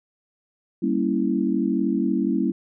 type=chord; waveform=sine; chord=G diminished seventh; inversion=none; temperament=equal; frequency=196 / 233.1 / 277.2 / 329.6 Hz; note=G3 / Bb3 / Db4 / Fb4; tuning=0 / 0 / 0 / 0 cents; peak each=-25 dBFS; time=0.82-2.52 s; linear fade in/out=10 ms; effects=none